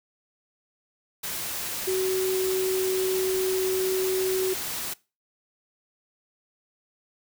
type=tone in noise; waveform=sine; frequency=375.5 Hz; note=F#4; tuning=26 cents sharp; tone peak=-23 dBFS; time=1.87-4.54 s; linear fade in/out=10 ms; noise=white; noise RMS=-32 dBFS; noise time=1.23-4.94 s; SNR=+6 dB; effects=noise-tail reverb RT60 0.3 s tail -22 dB re dry